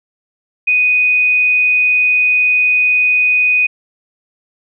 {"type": "tone", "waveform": "sine", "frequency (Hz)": 2489, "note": "D#7", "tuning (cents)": 0, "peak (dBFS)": -9, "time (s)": [0.67, 3.67], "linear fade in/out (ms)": 10, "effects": []}